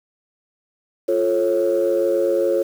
sine chord, F augmented, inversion none, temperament just, 349.2 / 436.5 / 545.7 Hz, F4 / A4 / C#5, 0 / -14 / -27 cents, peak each -20 / -21 / -18 dBFS, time 1.08-2.63 s, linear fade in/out 10 ms, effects tanh soft clip ceiling -9 dBFS + 7-bit

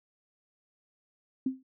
sine tone with exponential decay, 261.6 Hz, C4, in tune, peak -23 dBFS, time 1.46-1.63 s, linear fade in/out 5 ms, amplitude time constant 35 ms, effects none

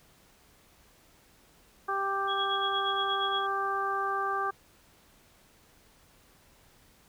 harmonic tone, 392.8 Hz, G4, 4 cents sharp, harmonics 1 / 2 / 3 / 4, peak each -36 / -34 / -30 / -36 dBFS, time 1.88-4.51 s, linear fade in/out 10 ms
sine tone with tremolo, 3322 Hz, G#7, in tune, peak -29 dBFS, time 2.27-3.47 s, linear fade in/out 50 ms, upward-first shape sine, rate 8.5 Hz, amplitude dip 75%
effects pink hiss -61 dBFS RMS until 7.08 s

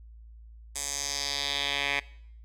10% pulse tone with band-pass filter sweep, 141.2 Hz, C#3, 32 cents sharp, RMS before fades -31 dBFS, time 0.75-2 s, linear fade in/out 10 ms, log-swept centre 8000 to 2400 Hz, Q 2.6, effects noise-tail reverb RT60 0.7 s tail -21 dB re dry + added 56 Hz sine -46 dBFS peak until 2.44 s

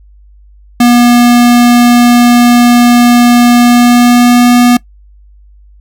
square tone with pitch glide, 241.1 to 243.5 Hz, B3 to B3, -41 to -24 cents, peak -3 dBFS, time 0.8-4.77 s, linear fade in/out 5 ms, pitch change +17 cents, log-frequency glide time 3.57-4.5 s, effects noise-tail reverb RT60 0.1 s tail -21 dB re dry + added 50 Hz sine -36 dBFS peak until 5.8 s

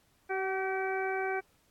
harmonic tone with a mistuned harmonic, 383.1 Hz, G4, 40 cents flat, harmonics 1 / 2 / 3 / 4 / 5 / 6, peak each -33 / -35 / -45 / -37 / -46 / -40 dBFS, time 0.29-1.41 s, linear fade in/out 20 ms, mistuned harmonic 2, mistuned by -20 cents, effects pink hiss -69 dBFS RMS until 1.7 s + AAC 64 kbps

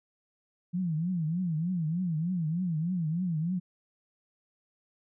sine tone with vibrato, 168.9 Hz, E3, 42 cents sharp, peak -27 dBFS, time 0.73-3.6 s, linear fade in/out 20 ms, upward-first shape triangle, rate 3.3 Hz, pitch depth 200 cents each way, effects none

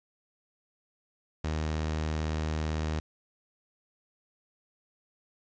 sawtooth tone, 77.9 Hz, D#2, 3 cents sharp, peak -25 dBFS, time 1.44-3 s, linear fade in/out 5 ms, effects resampled to 16000 Hz + 9-bit

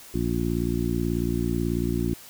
harmonic tone, 58.27 Hz, A#1, in tune, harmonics 1 / 2 / 3 / 4 / 5 / 6, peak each -30 / -30 / -30 / -30 / -30 / -30 dBFS, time 0.14-2.14 s, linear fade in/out 5 ms, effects white hiss -46 dBFS RMS until 2.29 s

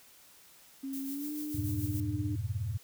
sine tone with pitch glide, 270.4 to 300 Hz, C#4 to D4, -43 to +37 cents, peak -35 dBFS, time 0.83-2.36 s, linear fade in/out 10 ms, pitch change +180 cents, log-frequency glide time 1.06-1.32 s
violet noise with tremolo, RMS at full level -42 dBFS, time 0.93-2 s, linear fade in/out 0 ms, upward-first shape sine, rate 6.9 Hz, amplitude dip 50%
sine chord, F diminished, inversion none, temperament equal, 87.31 / 103.83 / 123.47 Hz, F2 / Ab2 / Cb3, 0 / 0 / 0 cents, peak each -37 / -34 / -38 dBFS, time 1.54-2.78 s, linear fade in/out 10 ms
effects white hiss -58 dBFS RMS until 2.83 s

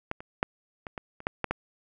clicks, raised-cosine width 0.5 ms, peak -15 / -26 / -9 / -22 / -20 / -28 / -11 / -12 / -12 dBFS, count 9, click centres 0.114 / 0.205 / 0.429 / 0.868 / 0.978 / 1.204 / 1.269 / 1.443 / 1.51 s, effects none

